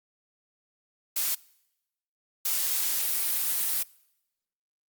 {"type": "noise bursts at uneven times", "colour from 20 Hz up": "blue", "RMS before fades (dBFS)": -27, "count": 2, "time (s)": [[1.16, 1.35], [2.45, 3.83]], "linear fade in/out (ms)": 5, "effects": ["noise-tail reverb RT60 0.9 s tail -24 dB re dry", "Opus 48 kbps"]}